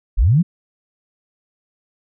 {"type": "linear sweep", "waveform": "sine", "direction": "up", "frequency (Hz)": [31.06, 188], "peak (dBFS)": -10, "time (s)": [0.17, 0.43], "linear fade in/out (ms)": 20, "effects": []}